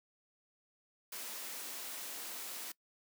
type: high-pass noise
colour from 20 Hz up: white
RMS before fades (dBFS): -44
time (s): 1.12-2.72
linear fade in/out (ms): 5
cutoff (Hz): 220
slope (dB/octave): 24
effects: noise-tail reverb RT60 0.1 s tail -22 dB re dry